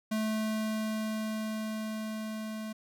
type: tone with level ramp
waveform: square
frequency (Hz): 217.5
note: A3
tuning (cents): -20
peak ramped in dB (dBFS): -29 to -37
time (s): 0.11-2.73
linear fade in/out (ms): 10
effects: none